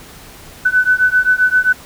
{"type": "beating tone pair", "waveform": "sine", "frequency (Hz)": [1498, 1505.6], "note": ["F#6", "F#6"], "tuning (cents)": [21, 30], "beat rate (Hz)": 7.6, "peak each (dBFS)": -13, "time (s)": [0.65, 1.73], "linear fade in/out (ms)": 10, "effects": ["pink hiss -38 dBFS RMS until 1.85 s"]}